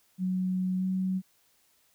sine tone with pitch glide, 185 to 187.37 Hz, F#3 to F#3, 0 to +22 cents, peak -26 dBFS, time 0.18-1.22 s, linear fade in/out 50 ms, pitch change +22 cents, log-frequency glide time 0.78-0.84 s, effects white hiss -67 dBFS RMS until 1.94 s

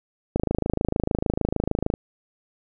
click train, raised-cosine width 2 ms, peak -8 dBFS, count 43, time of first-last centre 0.36-1.939 s, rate 26.6 Hz, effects none

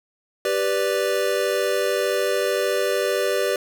square chord, G major, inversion none, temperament equal, 392 / 493.9 / 587.3 Hz, G4 / B4 / D5, 0 / 0 / 0 cents, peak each -25 dBFS, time 0.45-3.56 s, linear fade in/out 2 ms, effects none

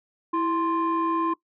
sine tone pair together, 329.6 / 1046.4 Hz, E4 / C6, 0 / 0 cents, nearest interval octave + minor sixth, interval 2000 cents, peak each -23 dBFS, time 0.33-1.34 s, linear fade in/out 10 ms, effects noise-tail reverb RT60 0.1 s tail -19 dB re dry + tanh soft clip ceiling -18 dBFS

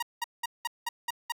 sawtooth tone bursts, 946 Hz, A#5, 25 cents sharp, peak -25 dBFS, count 7, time 0-1.322 s, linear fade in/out 5 ms, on 26 ms, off 190 ms, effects none

